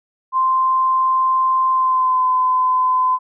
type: tone with pitch glide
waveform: sine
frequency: 1043 to 1020.4 Hz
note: C6 to C6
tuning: -6 to -44 cents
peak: -13 dBFS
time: 0.32-3.19 s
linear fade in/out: 50 ms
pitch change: -38 cents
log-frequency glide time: 1.7-2.25 s
effects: none